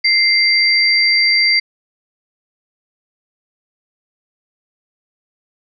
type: tone pair together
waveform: sine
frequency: 2093 / 4699 Hz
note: C7 / D8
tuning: 0 / 0 cents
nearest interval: octave + major second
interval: 1400 cents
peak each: -13 dBFS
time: 0.04-1.6 s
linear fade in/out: 10 ms
effects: none